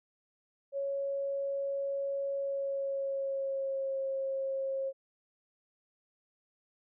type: tone with pitch glide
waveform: sine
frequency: 554.4 to 538.9 Hz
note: C#5 to C#5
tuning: 0 to -49 cents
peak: -31 dBFS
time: 0.72-4.93 s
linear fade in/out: 50 ms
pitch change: -49 cents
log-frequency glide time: 2.37-3.99 s
effects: none